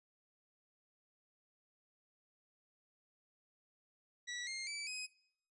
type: tone with pitch steps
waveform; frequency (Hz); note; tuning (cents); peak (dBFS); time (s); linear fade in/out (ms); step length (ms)
20% pulse; 1945 / 2121 / 2313 / 2522; B6 / C7 / D7 / D#7; -27 / +23 / -27 / +23; -36; 4.27-5.07; 20; 200
effects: noise-tail reverb RT60 0.6 s tail -20 dB re dry + resampled to 24000 Hz